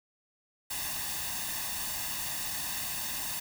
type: noise with comb filter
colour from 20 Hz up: white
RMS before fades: -35 dBFS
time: 0.7-3.4 s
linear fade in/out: 10 ms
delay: 1.1 ms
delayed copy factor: +0.7
effects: none